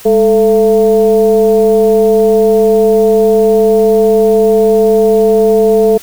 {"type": "tone with frequency modulation", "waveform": "sine", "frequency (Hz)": 440, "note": "A4", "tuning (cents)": 0, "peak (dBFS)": -5, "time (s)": [0.05, 5.98], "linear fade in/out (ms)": 10, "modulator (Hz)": 234, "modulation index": 0.67, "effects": ["white hiss -34 dBFS RMS until 6.02 s"]}